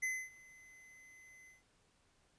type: tone with ADSR envelope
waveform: square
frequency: 2039 Hz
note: C7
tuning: 45 cents flat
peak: -34 dBFS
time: 0.02-1.63 s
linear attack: 14 ms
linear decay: 260 ms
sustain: -24 dB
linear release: 150 ms
effects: pink hiss -73 dBFS RMS until 2.38 s + resampled to 22050 Hz